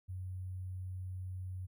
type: tone with sample-and-hold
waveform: sine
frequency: 92.5 Hz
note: F#2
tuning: in tune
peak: -39 dBFS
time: 0.08-1.67 s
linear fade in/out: 20 ms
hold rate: 11025 Hz
effects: none